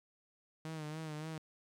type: tone with vibrato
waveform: sawtooth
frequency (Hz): 155.56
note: D#3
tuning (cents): 0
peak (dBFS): -37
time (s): 0.65-1.38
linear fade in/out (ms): 0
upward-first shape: sine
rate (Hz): 3.5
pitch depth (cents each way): 55
effects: low-pass 10000 Hz 12 dB/octave + 12-bit